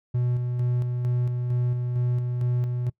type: tone with tremolo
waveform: triangle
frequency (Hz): 122.9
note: B2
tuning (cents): -8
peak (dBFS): -19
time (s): 0.14-2.9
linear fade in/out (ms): 10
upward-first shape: square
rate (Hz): 2.2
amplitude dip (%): 35
effects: noise-tail reverb RT60 0.1 s tail -23 dB re dry